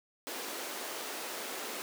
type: high-pass noise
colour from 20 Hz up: pink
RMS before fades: -40 dBFS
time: 0.27-1.82 s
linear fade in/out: 0 ms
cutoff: 300 Hz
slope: 24 dB/octave
effects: none